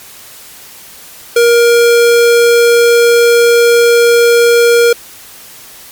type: tone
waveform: square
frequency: 471.5 Hz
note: A#4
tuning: 20 cents sharp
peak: -5 dBFS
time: 1.36-4.93 s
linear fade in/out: 5 ms
effects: white hiss -34 dBFS RMS until 5.91 s + MP3 96 kbps